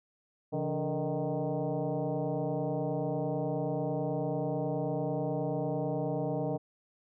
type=tone with frequency modulation; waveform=sine; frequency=166.6 Hz; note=E3; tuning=19 cents sharp; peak=-29 dBFS; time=0.52-6.58 s; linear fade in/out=20 ms; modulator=152 Hz; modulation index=3.8; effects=none